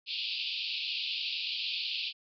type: band-pass noise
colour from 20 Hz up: pink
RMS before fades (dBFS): -35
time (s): 0.06-2.13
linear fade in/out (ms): 50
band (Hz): 2500 to 4800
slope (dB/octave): 96
effects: none